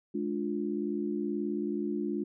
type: chord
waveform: sine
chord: D diminished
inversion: second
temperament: just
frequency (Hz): 211.4 / 293.7 / 352.4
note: Ab3 / D4 / F4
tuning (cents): +31 / 0 / +16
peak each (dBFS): -34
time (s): 0.14-2.24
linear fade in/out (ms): 10
effects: none